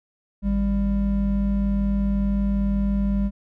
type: tone pair together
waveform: triangle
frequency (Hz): 52.67 / 199.2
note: G#1 / G3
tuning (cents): +25 / +28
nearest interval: octave + major seventh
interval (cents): 2303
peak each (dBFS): -21 / -19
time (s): 0.42-3.31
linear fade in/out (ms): 50
effects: none